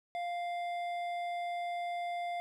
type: tone with hard clipping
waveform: sine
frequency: 698.5 Hz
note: F5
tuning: in tune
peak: -36 dBFS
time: 0.15-2.4 s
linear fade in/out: 0 ms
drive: 9 dB
effects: none